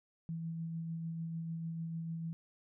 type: tone with tremolo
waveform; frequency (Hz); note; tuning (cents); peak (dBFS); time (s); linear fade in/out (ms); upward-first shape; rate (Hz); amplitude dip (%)
sine; 164.5; E3; -3; -36; 0.29-2.33; 0; sine; 6.7; 25
effects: none